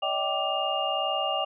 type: tone cluster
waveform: sine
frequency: 575 / 637 / 776 / 1175 / 2822 Hz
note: D5 / D#5 / G5 / D6 / F7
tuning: -37 / +41 / -18 / +1 / +17 cents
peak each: -33 / -32 / -30 / -33 / -30 dBFS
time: 0.02-1.45 s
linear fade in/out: 10 ms
effects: none